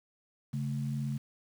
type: tone pair together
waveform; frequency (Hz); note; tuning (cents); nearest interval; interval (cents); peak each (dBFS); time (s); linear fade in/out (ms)
sine; 138.85 / 220.8; C#3 / A3; +3 / +6; minor sixth; 803; -32 / -37; 0.53-1.18; 10
effects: 9-bit